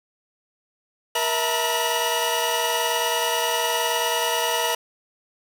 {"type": "tone cluster", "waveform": "sawtooth", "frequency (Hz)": [474, 651, 898, 967, 2911], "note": ["A#4", "E5", "A5", "B5", "F#7"], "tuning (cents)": [29, -22, 35, -37, -29], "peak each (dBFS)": -24, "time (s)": [1.15, 4.75], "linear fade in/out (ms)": 5, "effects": []}